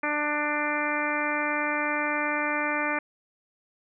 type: harmonic tone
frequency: 296.9 Hz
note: D4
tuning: 19 cents sharp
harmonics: 1 / 2 / 3 / 4 / 5 / 6 / 7 / 8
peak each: -33 / -33 / -33 / -33 / -33 / -33 / -33 / -33 dBFS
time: 0.03-2.99 s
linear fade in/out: 5 ms
effects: none